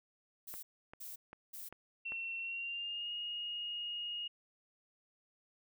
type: noise bursts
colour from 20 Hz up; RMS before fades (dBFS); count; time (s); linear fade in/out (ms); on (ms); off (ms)
violet; -47; 3; 0.47-1.69; 10; 160; 370
type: click train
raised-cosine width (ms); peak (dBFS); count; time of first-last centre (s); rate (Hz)
0.5; -34; 5; 0.54-2.121; 2.53
type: tone with pitch glide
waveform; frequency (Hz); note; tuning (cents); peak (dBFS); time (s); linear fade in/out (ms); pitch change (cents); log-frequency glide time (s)
sine; 2713 to 2866; E7 to F7; +49 to +44; -38; 2.05-4.28; 10; +95; 2.4-3.11
effects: none